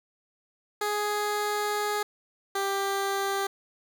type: tone pair in turn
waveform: 15% pulse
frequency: 416.6 / 393.8 Hz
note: G#4 / G4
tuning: +5 / +8 cents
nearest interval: minor second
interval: 97 cents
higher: first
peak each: -20 dBFS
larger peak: neither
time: 0.81-2.03 / 2.55-3.47 s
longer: first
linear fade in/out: 5 ms
effects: none